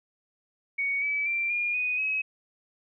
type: tone with pitch steps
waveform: sine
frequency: 2235 / 2295 / 2357 / 2420 / 2486 / 2553 Hz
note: C#7 / D7 / D7 / D#7 / D#7 / D#7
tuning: +14 / -40 / +6 / -49 / -2 / +44 cents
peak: -25 dBFS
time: 0.78-2.22 s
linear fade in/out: 10 ms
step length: 240 ms
effects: none